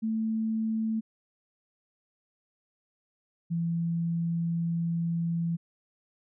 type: tone pair in turn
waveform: sine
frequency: 221.3 / 168.05 Hz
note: A3 / E3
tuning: +10 / +34 cents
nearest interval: perfect fourth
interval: 476 cents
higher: first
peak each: -26 dBFS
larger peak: neither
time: 0.02-1.01 / 3.5-5.57 s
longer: second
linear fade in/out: 20 ms
effects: none